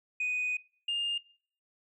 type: tone pair in turn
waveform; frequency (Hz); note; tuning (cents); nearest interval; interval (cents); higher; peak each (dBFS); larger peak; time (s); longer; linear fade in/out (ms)
sine; 2489 / 2817; D#7 / F7; 0 / +14; major second; 214; second; -27 / -27; neither; 0.2-0.57 / 0.88-1.18; first; 5
effects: noise-tail reverb RT60 0.5 s tail -22 dB re dry + tanh soft clip ceiling -26 dBFS

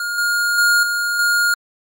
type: tone with level steps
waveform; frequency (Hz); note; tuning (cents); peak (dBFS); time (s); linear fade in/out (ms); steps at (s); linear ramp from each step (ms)
square; 1421; F6; +30; -21 / -16 / -12 / -18 / -14; 0-1.54; 2; 0.18 / 0.58 / 0.83 / 1.19; 2
effects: MP3 64 kbps

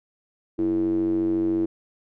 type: tone with band-pass filter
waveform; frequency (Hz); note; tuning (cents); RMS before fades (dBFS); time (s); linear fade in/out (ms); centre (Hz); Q
square; 47.03; F#1; +29; -23; 0.58-1.66; 10; 330; 9.9
effects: none

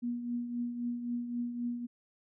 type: tone with tremolo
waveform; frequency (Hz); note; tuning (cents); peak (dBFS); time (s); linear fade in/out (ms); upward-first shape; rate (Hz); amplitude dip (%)
sine; 240.3; B3; -47; -30; 0.02-1.87; 20; triangle; 3.8; 60
effects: none

